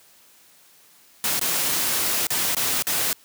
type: noise with dropouts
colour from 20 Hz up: white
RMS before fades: -23 dBFS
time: 1.24-3.13 s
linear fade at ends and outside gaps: 1 ms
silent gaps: 1.394-1.413 / 2.269-2.304 / 2.549-2.567 / 2.824-2.869 s
effects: white hiss -54 dBFS RMS until 3.24 s + high-pass 100 Hz 12 dB/octave